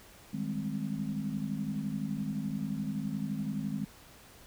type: chord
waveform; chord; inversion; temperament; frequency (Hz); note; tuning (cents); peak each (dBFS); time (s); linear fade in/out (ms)
sine; Ab major seventh; second; equal; 155.56 / 196 / 207.7 / 261.6; Eb3 / G3 / Ab3 / C4; 0 / 0 / 0 / 0; -38 / -39 / -35 / -39; 0.33-3.85; 10
effects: pink hiss -55 dBFS RMS until 4.46 s